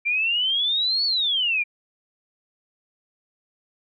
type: exponential two-way sweep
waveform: sine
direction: up then down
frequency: 2348 to 4500 to 2348 Hz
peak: -19 dBFS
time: 0.05-1.64 s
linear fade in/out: 20 ms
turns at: 1.05 s
effects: MP3 64 kbps